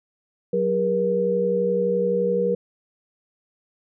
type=tone cluster; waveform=sine; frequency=186.2 / 406.3 / 478 Hz; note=F#3 / G#4 / A#4; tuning=+11 / -38 / +43 cents; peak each=-26 / -27 / -20 dBFS; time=0.53-2.55 s; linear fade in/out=5 ms; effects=none